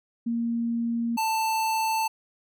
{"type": "tone pair in turn", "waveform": ["sine", "square"], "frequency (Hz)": [233.1, 885.9], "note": ["A#3", "A5"], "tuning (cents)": [0, 12], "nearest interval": "octave + major seventh", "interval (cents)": 2312, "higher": "second", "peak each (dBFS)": -24, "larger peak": "neither", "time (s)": [[0.26, 1.17], [1.17, 2.08]], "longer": "neither", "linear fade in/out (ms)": 10, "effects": []}